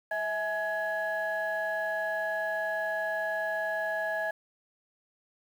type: tone cluster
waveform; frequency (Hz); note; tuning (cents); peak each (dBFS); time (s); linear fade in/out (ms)
sine; 648 / 843 / 1677; E5 / G#5 / G#6; -30 / +26 / +16; -31 / -36 / -31; 0.11-4.31; 5
effects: tanh soft clip ceiling -22 dBFS + 9-bit